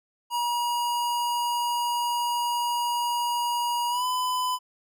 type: tone with pitch glide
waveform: square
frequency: 957 to 1005.2 Hz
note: A#5 to B5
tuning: +45 to +30 cents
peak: -25 dBFS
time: 0.3-4.59 s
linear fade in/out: 50 ms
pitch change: +85 cents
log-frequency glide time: 3.89-4.05 s
effects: none